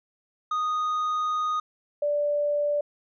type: tone pair in turn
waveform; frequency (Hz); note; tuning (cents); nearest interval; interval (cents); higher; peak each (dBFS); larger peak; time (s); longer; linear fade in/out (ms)
triangle / sine; 1240 / 585.2; D#6 / D5; -6 / -6; octave + minor second; 1300; first; -22; neither; 0.51-1.6 / 2.02-2.81; first; 5
effects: resampled to 16000 Hz